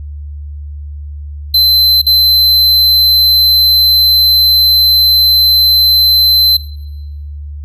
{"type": "tone with dropouts", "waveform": "square", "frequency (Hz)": 4070, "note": "C8", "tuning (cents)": -49, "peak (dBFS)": -6, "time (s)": [1.54, 6.57], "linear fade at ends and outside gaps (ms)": 5, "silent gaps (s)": [2.017, 2.065], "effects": ["noise-tail reverb RT60 1.0 s tail -19 dB re dry", "added 73 Hz sine -22 dBFS peak until 7.64 s"]}